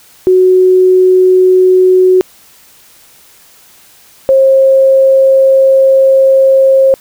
sine tone pair in turn, 370 / 535.1 Hz, F#4 / C5, 0 / +39 cents, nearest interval tritone, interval 639 cents, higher second, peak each -3 dBFS, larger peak neither, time 0.27-2.21 / 4.29-6.94 s, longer second, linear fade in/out 0 ms, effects white hiss -42 dBFS RMS until 7 s

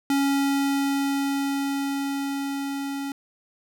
square tone with level ramp, 277.8 Hz, C#4, 4 cents sharp, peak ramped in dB -20 to -29 dBFS, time 0.1-3.12 s, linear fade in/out 2 ms, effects none

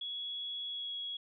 sine tone with pitch glide, 3358 to 3331 Hz, G#7 to G#7, +18 to +4 cents, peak -37 dBFS, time 0.01-1.17 s, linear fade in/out 5 ms, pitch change -14 cents, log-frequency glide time 0.68-0.92 s, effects none

